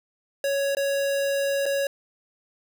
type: tone with dropouts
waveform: square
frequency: 556 Hz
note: C#5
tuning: 5 cents sharp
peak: -23 dBFS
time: 0.44-1.87 s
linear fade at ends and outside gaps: 2 ms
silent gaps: 0.75-0.769 / 1.657-1.662 s
effects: none